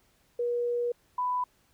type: tone pair in turn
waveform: sine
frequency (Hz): 480.5 / 994.9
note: B4 / B5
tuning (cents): -48 / +12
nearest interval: octave + minor second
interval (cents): 1260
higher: second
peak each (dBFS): -26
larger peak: neither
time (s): 0.39-0.92 / 1.18-1.44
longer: first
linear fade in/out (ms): 5
effects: pink hiss -67 dBFS RMS until 1.73 s